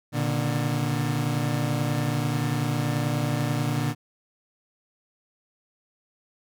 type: tone cluster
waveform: 30% pulse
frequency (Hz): 118.7 / 137 / 148.2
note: A#2 / C#3 / D3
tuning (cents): +32 / -20 / +16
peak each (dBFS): -24 / -33 / -24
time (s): 0.12-3.95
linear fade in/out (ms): 50
effects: none